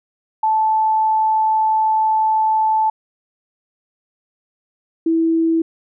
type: tone pair in turn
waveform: sine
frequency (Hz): 874 / 327.4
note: A5 / E4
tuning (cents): -12 / -12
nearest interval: octave + perfect fourth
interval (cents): 1700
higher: first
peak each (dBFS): -13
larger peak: neither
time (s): 0.43-2.9 / 5.06-5.62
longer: first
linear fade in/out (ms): 5
effects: none